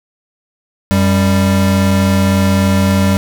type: tone pair together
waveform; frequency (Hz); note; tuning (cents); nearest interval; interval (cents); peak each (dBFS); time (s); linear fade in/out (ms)
square; 92.5 / 196; F#2 / G3; 0 / 0; octave + minor second; 1300; -14 / -12; 0.91-3.17; 0
effects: none